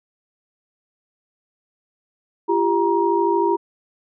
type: tone cluster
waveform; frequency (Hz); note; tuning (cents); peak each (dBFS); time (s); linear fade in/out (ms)
sine; 344.4 / 397.5 / 945; F4 / G4 / A#5; -24 / +24 / +23; -20; 2.48-3.57; 20
effects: none